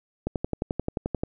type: click train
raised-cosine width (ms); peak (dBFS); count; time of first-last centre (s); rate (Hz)
2; -13; 12; 0.27-1.235; 11.4
effects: none